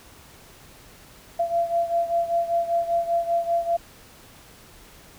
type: beating tone pair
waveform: sine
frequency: 680 / 685.1 Hz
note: F5 / F5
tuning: -46 / -33 cents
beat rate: 5.1 Hz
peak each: -22 / -26 dBFS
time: 1.39-3.77 s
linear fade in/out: 10 ms
effects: pink hiss -49 dBFS RMS until 5.18 s